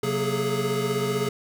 square tone cluster, 132.2 / 183.9 / 233.2 / 415.9 / 431.8 Hz, C3 / F#3 / A#3 / G#4 / A4, +18 / -10 / +1 / +2 / -33 cents, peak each -31 / -34 / -34 / -27 / -32 dBFS, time 0.03-1.29 s, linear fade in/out 5 ms, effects 10-bit

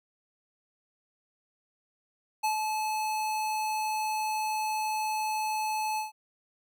square tone with ADSR envelope, 863 Hz, A5, 34 cents flat, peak -25 dBFS, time 2.43-6.12 s, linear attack 15 ms, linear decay 110 ms, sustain -4 dB, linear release 140 ms, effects none

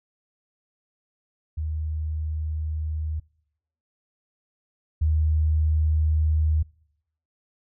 sine tone pair in turn, 77.7 / 77.7 Hz, D#2 / D#2, -2 / -2 cents, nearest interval unison, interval 0 cents, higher neither, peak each -25 / -18 dBFS, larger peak second, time 1.57-3.2 / 5.01-6.63 s, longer first, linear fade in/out 10 ms, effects noise-tail reverb RT60 0.8 s tail -26 dB re dry

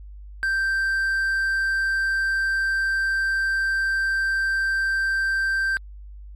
triangle tone, 1568 Hz, G6, in tune, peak -18 dBFS, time 0.43-5.77 s, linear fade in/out 0 ms, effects added 50 Hz sine -37 dBFS peak until 6.35 s + MP3 64 kbps

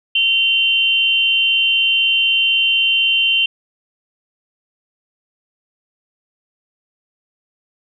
sine tone pair together, 2762 / 3098 Hz, F7 / G7, -20 / -21 cents, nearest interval major second, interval 199 cents, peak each -15 dBFS, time 0.15-3.46 s, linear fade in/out 5 ms, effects none

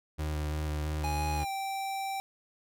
35% pulse tone with vibrato, 76 Hz, D#2, 40 cents flat, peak -29 dBFS, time 0.18-1.45 s, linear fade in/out 20 ms, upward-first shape square, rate 3 Hz, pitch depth 15 cents each way
square tone with pitch glide, 830.6 to 779.5 Hz, G#5 to G5, 0 to -10 cents, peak -33 dBFS, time 1.04-2.2 s, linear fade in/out 0 ms, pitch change -110 cents, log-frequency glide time 1.37-1.49 s
effects none

